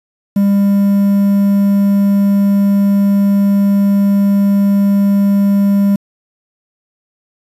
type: tone with quantisation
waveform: triangle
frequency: 200 Hz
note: G3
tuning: 35 cents sharp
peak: -6 dBFS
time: 0.36-5.96 s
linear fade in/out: 5 ms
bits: 6
effects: resampled to 32000 Hz